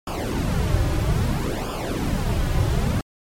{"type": "noise with flanger", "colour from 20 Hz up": "brown", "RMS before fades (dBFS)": -22, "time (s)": [0.07, 3.01], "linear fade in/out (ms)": 2, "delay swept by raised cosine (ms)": [0.49, 4.49], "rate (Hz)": 0.61, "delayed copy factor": -0.8, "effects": ["MP3 64 kbps"]}